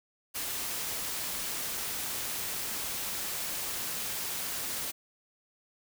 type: noise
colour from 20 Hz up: white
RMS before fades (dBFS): -35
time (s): 0.34-4.92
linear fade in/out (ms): 20
effects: none